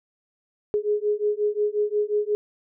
sine beating tone pair, 415.3 / 420.9 Hz, G#4 / G#4, 0 / +23 cents, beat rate 5.6 Hz, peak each -24 dBFS, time 0.74-2.35 s, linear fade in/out 0 ms, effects none

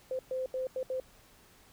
sine tone bursts at uneven times, 517 Hz, C5, 21 cents flat, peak -31 dBFS, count 5, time 0.11-0.19 / 0.31-0.46 / 0.54-0.67 / 0.76-0.83 / 0.9-1 s, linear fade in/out 2 ms, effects pink hiss -60 dBFS RMS until 1.72 s

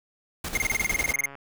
pink noise with tremolo, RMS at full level -31 dBFS, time 0.44-1.13 s, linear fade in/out 5 ms, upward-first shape square, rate 11 Hz, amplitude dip 60%
square tone bursts, 2121 Hz, C7, 23 cents sharp, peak -22 dBFS, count 15, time 0.55-1.257 s, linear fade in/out 2 ms, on 21 ms, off 28 ms
click train, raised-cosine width 0.5 ms, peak -28 dBFS, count 57, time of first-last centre 0.95-1.353 s, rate 139 Hz
effects none

